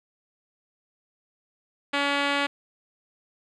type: tone with low-pass filter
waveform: 5% pulse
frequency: 283.4 Hz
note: C#4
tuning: 38 cents sharp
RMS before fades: -25 dBFS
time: 1.93-2.47 s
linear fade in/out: 10 ms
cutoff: 4200 Hz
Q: 0.71
effects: none